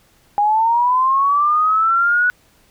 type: linear sweep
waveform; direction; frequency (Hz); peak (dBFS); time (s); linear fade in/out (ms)
sine; up; 813 to 1480; -12; 0.38-2.3; 0
effects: pink hiss -55 dBFS RMS until 2.7 s